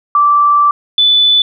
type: tone pair in turn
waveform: sine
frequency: 1167 / 3487 Hz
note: D6 / A7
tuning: -11 / -16 cents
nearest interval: octave + perfect fifth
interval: 1895 cents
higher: second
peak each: -6 dBFS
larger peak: neither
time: 0.15-0.71 / 0.98-1.42 s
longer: first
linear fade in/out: 2 ms
effects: none